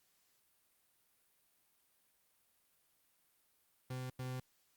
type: tone bursts at uneven times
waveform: 40% pulse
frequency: 128 Hz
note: C3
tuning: 38 cents flat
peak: -39 dBFS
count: 2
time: 3.9-4.1 / 4.19-4.4 s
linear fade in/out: 5 ms
effects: white hiss -75 dBFS RMS until 4.76 s + Opus 48 kbps